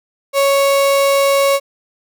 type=tone; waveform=35% pulse; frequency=554.4 Hz; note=C#5; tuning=in tune; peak=-9 dBFS; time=0.33-1.6 s; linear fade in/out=50 ms; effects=none